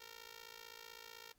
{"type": "tone with amplitude modulation", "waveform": "5% pulse", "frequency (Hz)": 461, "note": "A#4", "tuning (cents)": -19, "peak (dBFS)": -37, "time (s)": [0, 1.33], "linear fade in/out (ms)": 10, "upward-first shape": "sine", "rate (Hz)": 55.8, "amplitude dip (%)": 95, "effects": ["pink hiss -75 dBFS RMS until 1.38 s"]}